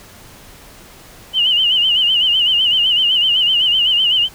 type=tone with vibrato; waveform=sine; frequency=2960 Hz; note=F#7; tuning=in tune; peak=-11 dBFS; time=1.33-4.29 s; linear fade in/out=50 ms; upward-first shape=sine; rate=7.9 Hz; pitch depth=94 cents each way; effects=pink hiss -41 dBFS RMS until 4.34 s